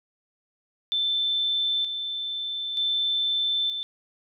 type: tone with tremolo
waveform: sine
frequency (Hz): 3538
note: A7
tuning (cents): +9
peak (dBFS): -22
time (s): 0.92-3.83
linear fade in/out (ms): 0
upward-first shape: square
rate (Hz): 0.54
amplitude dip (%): 50
effects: none